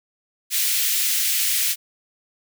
white high-pass noise, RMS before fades -21 dBFS, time 0.5-1.76 s, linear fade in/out 50 ms, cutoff 2000 Hz, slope 24 dB/octave, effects none

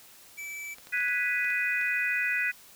square tone, 2311 Hz, D7, 28 cents flat, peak -37 dBFS, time 0.37-0.75 s, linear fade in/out 20 ms
clicks, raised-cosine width 0.2 ms, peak -30 dBFS, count 8, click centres 0.784 / 0.871 / 0.974 / 1.005 / 1.084 / 1.446 / 1.503 / 1.813 s
sine chord, G# minor seventh, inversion third, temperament equal, 1480 / 1661.2 / 1975.5 / 2489 Hz, F#6 / G#6 / B6 / D#7, 0 / 0 / 0 / 0 cents, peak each -32 / -35 / -29 / -30 dBFS, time 0.92-2.52 s, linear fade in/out 20 ms
effects white hiss -53 dBFS RMS until 2.75 s

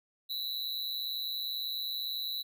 square tone with amplitude modulation, 3951 Hz, B7, in tune, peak -30 dBFS, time 0.29-2.43 s, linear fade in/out 20 ms, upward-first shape sine, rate 140 Hz, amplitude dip 95%, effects none

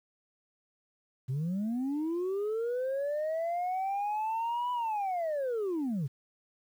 sine linear two-way sweep, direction up then down, 122.4 to 992 to 122.4 Hz, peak -27 dBFS, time 1.28-6.08 s, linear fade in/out 20 ms, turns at 4.72 s, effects tanh soft clip ceiling -28 dBFS + 10-bit

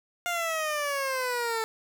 15% pulse exponential sweep, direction down, 708 to 441.4 Hz, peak -21 dBFS, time 0.26-1.64 s, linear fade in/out 0 ms, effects none

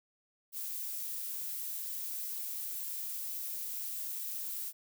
violet noise, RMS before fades -39 dBFS, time 0.52-4.73 s, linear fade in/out 50 ms, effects none

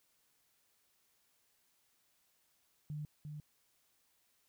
sine tone with echo, 150 Hz, D3, 37 cents sharp, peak -39 dBFS, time 2.9-3.05 s, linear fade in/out 0 ms, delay 350 ms, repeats 1, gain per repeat -4 dB, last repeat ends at 3.4 s, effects white hiss -75 dBFS RMS until 4.48 s

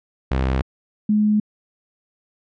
sawtooth / sine tone pair in turn, 65.41 / 211.2 Hz, C2 / G#3, 0 / +29 cents, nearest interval octave + minor sixth, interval 2029 cents, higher second, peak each -14 / -14 dBFS, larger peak neither, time 0.31-0.62 / 1.09-1.4 s, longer neither, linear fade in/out 5 ms, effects low-pass 3000 Hz 12 dB/octave

